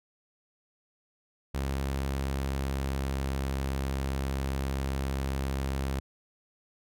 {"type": "tone with pitch glide", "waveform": "sawtooth", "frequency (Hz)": [67.9, 67.47], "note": ["C#2", "C#2"], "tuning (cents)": [-35, -46], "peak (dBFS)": -25, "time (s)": [1.54, 6], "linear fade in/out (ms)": 10, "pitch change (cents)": -11, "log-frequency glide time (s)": [2.24, 3.24], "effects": []}